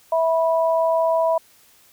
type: tone pair together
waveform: sine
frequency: 654 / 979.9 Hz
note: E5 / B5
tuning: -14 / -14 cents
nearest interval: perfect fifth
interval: 700 cents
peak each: -17 / -22 dBFS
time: 0.12-1.38 s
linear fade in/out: 5 ms
effects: white hiss -54 dBFS RMS until 1.92 s